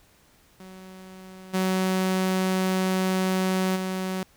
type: tone with level steps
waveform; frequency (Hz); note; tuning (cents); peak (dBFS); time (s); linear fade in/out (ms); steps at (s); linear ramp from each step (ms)
sawtooth; 187.3; F#3; +21; -38 / -18 / -23; 0.6-4.23; 2; 1.53 / 3.75; 20
effects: pink hiss -59 dBFS RMS until 4.36 s